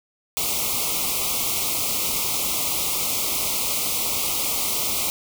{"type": "band-stop noise", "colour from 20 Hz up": "white", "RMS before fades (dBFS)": -24, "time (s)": [0.37, 5.1], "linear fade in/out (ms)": 0, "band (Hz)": [1300, 2100], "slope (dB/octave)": 96, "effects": []}